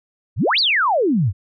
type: exponential two-way sweep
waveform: sine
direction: up then down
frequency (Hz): 75.5 to 4878 to 84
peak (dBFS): -14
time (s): 0.36-1.33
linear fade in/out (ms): 50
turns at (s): 0.59
effects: none